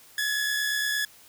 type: tone pair together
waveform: sawtooth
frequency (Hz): 1691.4 / 1760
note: G#6 / A6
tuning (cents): +31 / 0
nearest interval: minor second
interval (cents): 69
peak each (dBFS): -22 / -30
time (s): 0.18-1.05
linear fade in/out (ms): 2
effects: white hiss -53 dBFS RMS until 1.28 s